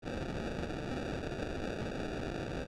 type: noise with sample-and-hold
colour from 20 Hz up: white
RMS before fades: -38 dBFS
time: 0.02-2.67 s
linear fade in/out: 50 ms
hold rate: 1050 Hz
effects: low-pass 5000 Hz 12 dB/octave